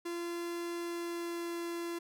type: tone with pitch glide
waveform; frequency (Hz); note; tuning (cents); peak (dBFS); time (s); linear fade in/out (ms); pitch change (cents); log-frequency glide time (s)
45% pulse; 343.4 to 341.2; F4 to F4; -29 to -40; -36; 0.05-1.99; 10; -11; 0.76-1.61
effects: none